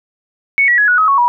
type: tone with pitch steps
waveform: sine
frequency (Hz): 2217 / 1930 / 1680.2 / 1462.7 / 1273.3 / 1108.5 / 965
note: C#7 / B6 / G#6 / F#6 / D#6 / C#6 / B5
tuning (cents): 0 / -40 / +20 / -20 / +40 / 0 / -40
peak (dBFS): -8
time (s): 0.58-1.28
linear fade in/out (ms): 0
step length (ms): 100
effects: none